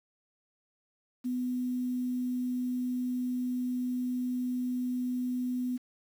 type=tone with quantisation; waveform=sine; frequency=249.6 Hz; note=B3; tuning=19 cents sharp; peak=-29 dBFS; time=1.24-5.78 s; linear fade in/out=20 ms; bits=9; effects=none